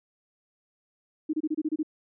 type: tone bursts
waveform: sine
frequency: 310 Hz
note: D#4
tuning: 6 cents flat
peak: -24 dBFS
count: 8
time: 1.29-1.831 s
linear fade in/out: 10 ms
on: 44 ms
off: 27 ms
effects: none